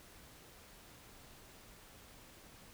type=silence; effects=pink hiss -58 dBFS RMS until 2.73 s